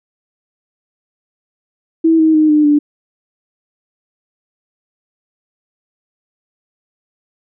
sine tone with pitch steps, 325.3 / 317.1 / 309.2 / 301.4 / 293.9 Hz, E4 / D#4 / D#4 / D4 / D4, -23 / +33 / -11 / +45 / +1 cents, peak -7 dBFS, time 2.04-2.79 s, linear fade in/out 10 ms, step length 150 ms, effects none

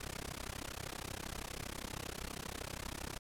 pink noise with amplitude modulation, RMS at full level -40 dBFS, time 0-3.19 s, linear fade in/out 10 ms, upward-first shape sine, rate 32.6 Hz, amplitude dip 100%, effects low-pass 12000 Hz 12 dB/octave

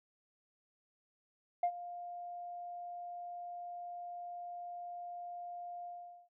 sine tone with ADSR envelope, 703 Hz, F5, 11 cents sharp, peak -25 dBFS, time 1.63-6.29 s, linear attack 4 ms, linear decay 74 ms, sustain -17 dB, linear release 440 ms, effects tanh soft clip ceiling -25 dBFS

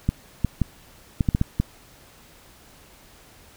clicks, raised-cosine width 5 ms, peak -7 dBFS, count 8, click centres 0.09 / 0.447 / 0.617 / 1.208 / 1.288 / 1.349 / 1.414 / 1.6 s, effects pink hiss -51 dBFS RMS until 3.56 s

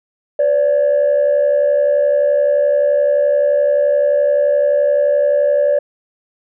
sine tone pair together, 507.4 / 579 Hz, B4 / D5, +47 / -25 cents, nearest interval major second, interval 228 cents, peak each -17 / -10 dBFS, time 0.39-5.79 s, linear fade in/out 5 ms, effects tanh soft clip ceiling -7 dBFS

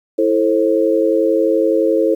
sine chord, A minor, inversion second, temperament equal with one note detuned, 329.6 / 440 / 531.5 Hz, E4 / A4 / C5, 0 / 0 / +27 cents, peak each -16 dBFS, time 0.18-2.15 s, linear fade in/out 10 ms, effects 8-bit

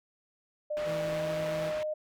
sine tone with pitch glide, 601 to 613.6 Hz, D5 to D#5, +40 to -24 cents, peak -30 dBFS, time 0.7-1.94 s, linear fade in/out 10 ms, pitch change +36 cents, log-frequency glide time 1.03-1.24 s
white low-pass noise, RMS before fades -43 dBFS, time 0.77-1.83 s, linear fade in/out 0 ms, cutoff 2200 Hz, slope 12 dB/octave
sawtooth tone, 161.4 Hz, E3, 36 cents flat, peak -33 dBFS, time 0.84-1.73 s, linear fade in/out 50 ms
effects none

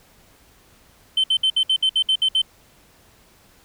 sine tone bursts, 3083 Hz, G7, 29 cents flat, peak -13 dBFS, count 10, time 1.17-2.418 s, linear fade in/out 5 ms, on 69 ms, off 62 ms, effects tanh soft clip ceiling -13 dBFS + pink hiss -54 dBFS RMS until 3.64 s

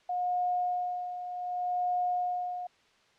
sine tone with tremolo, 719 Hz, F#5, 50 cents flat, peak -26 dBFS, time 0.09-2.67 s, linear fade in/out 5 ms, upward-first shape sine, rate 0.66 Hz, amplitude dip 65%, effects white hiss -64 dBFS RMS until 3.18 s + low-pass 4000 Hz 12 dB/octave

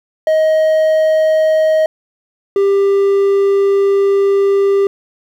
triangle tone pair in turn, 629 / 396.2 Hz, D#5 / G4, +19 / +18 cents, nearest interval minor sixth, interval 801 cents, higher first, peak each -7 / -7 dBFS, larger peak neither, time 0.27-1.86 / 2.56-4.87 s, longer second, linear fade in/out 2 ms, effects 8-bit

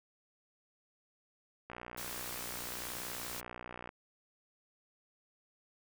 click train, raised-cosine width 0.5 ms, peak -29 dBFS, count 134, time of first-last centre 1.7-3.891 s, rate 60.7 Hz
white band-stop noise, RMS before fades -43 dBFS, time 1.97-3.41 s, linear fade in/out 10 ms, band 570 to 910 Hz, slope 96 dB/octave
effects none

